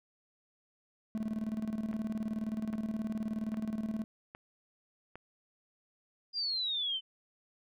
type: tone with tremolo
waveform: triangle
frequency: 218 Hz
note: A3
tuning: 16 cents flat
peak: -29 dBFS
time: 1.15-4.04 s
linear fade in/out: 0 ms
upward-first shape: square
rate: 19 Hz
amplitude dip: 65%
type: click train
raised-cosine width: 0.5 ms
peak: -31 dBFS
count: 5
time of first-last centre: 1.93-5.156 s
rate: 1.24 Hz
type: exponential sweep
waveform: sine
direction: down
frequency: 4879 to 3027 Hz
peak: -31 dBFS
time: 6.33-7.01 s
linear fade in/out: 50 ms
effects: none